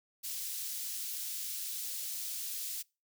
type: high-pass noise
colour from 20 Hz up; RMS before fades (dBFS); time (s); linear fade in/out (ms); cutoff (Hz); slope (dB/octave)
white; -39; 0.23-2.83; 20; 3900; 12
effects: noise-tail reverb RT60 0.3 s tail -26 dB re dry